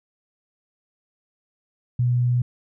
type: tone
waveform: sine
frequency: 122.8 Hz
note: B2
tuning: 9 cents flat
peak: -17 dBFS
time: 1.99-2.42 s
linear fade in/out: 5 ms
effects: none